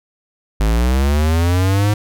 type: linear sweep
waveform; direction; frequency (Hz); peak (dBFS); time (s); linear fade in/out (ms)
square; up; 51 to 106; -13; 0.6-1.94; 5
effects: none